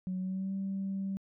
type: tone with pitch glide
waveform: sine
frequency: 185 to 194.2 Hz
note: F#3 to G3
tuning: 0 to -16 cents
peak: -31 dBFS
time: 0.07-1.17 s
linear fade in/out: 0 ms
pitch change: +84 cents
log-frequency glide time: 0.19-0.53 s
effects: tanh soft clip ceiling -28 dBFS